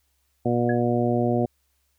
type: harmonic tone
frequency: 120 Hz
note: B2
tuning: 49 cents flat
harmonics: 1 / 2 / 3 / 4 / 5 / 6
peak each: -26 / -24 / -26 / -29 / -28 / -29 dBFS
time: 0.45-1.46 s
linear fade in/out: 10 ms
type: tone with exponential decay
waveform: sine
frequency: 1678 Hz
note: G#6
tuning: 17 cents sharp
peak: -26 dBFS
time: 0.69-0.82 s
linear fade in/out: 5 ms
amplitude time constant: 28 ms
effects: added 68 Hz sine -70 dBFS peak until 1.98 s + white hiss -71 dBFS RMS until 1.98 s